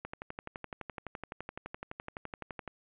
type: click train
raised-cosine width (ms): 0.5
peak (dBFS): -24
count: 32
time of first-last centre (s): 0.05-2.677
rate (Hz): 11.8
effects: resampled to 8000 Hz + 11-bit